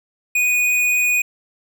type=tone with hard clipping; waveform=triangle; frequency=2474 Hz; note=D#7; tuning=10 cents flat; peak=-16 dBFS; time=0.35-1.22 s; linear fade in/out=5 ms; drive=17 dB; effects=none